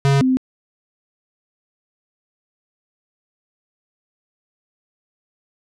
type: tone pair in turn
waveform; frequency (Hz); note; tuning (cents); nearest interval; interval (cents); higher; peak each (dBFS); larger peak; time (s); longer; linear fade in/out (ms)
square / sine; 138.59 / 258.8; C#3 / C4; 0 / -19; major seventh; 1081; second; -13; neither; 0.05-0.21 / 0.21-0.37; neither; 0
effects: low-pass 7000 Hz 12 dB/octave